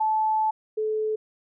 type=tone pair in turn; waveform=sine; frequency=870 / 432.5 Hz; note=A5 / A4; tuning=-20 / -30 cents; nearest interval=octave; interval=1210 cents; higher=first; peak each=-20 / -23 dBFS; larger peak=first; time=0-0.51 / 0.77-1.16 s; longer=first; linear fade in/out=10 ms; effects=none